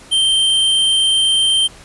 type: tone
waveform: square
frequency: 3136 Hz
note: G7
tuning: in tune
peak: -12 dBFS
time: 0.11-1.68 s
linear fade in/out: 20 ms
effects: pink hiss -41 dBFS RMS until 1.84 s + resampled to 24000 Hz